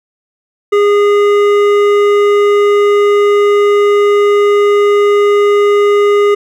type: tone with hard clipping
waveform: triangle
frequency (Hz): 410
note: G#4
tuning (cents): -22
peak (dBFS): -8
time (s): 0.72-6.35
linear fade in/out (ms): 10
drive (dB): 15
effects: none